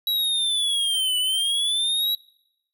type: linear two-way sweep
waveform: square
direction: down then up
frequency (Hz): 3901 to 2960 to 3901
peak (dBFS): -21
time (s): 0.07-2.15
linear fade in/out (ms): 2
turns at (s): 1.18
effects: noise-tail reverb RT60 0.9 s tail -26 dB re dry